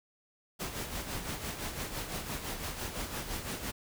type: noise with tremolo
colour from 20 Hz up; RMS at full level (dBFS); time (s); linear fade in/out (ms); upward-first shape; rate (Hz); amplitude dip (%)
pink; -36; 0.59-3.72; 20; sine; 5.9; 55
effects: none